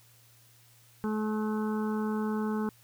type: harmonic tone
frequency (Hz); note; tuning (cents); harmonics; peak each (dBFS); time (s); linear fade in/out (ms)
214.8; A3; -41; 1 / 2 / 4 / 5 / 6 / 7; -29 / -35 / -41 / -43 / -45 / -46; 1.04-2.69; 0
effects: added 117 Hz sine -61 dBFS peak until 2.83 s + white hiss -61 dBFS RMS until 2.83 s